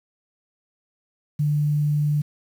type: tone with quantisation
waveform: sine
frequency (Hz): 148.1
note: D3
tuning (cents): +15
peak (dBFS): -18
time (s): 1.39-2.22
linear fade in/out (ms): 10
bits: 8
effects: none